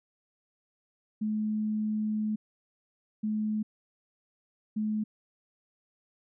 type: tone bursts at uneven times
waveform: sine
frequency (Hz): 214.3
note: A3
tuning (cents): -45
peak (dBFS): -27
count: 3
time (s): 1.21-2.36 / 3.23-3.63 / 4.76-5.04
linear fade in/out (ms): 10
effects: none